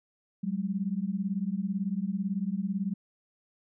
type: beating tone pair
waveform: sine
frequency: 186.1 / 204.1 Hz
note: F#3 / G#3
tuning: +10 / -30 cents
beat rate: 18 Hz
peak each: -31 dBFS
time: 0.43-2.94 s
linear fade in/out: 10 ms
effects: none